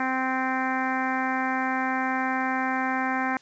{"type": "harmonic tone", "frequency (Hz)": 260.4, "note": "C4", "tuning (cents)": -8, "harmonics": [1, 2, 3, 4, 5, 6, 7, 8, 9], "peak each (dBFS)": [-29, -39, -29, -32, -36, -32, -33, -37, -40], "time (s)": [0, 3.37], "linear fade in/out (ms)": 2, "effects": ["white hiss -55 dBFS RMS until 3.41 s", "resampled to 16000 Hz"]}